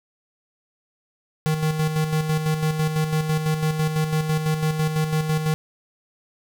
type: tone with tremolo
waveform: square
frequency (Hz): 156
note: D#3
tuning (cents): +5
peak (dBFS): -19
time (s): 1.46-5.54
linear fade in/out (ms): 0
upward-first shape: square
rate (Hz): 6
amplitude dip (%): 50
effects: none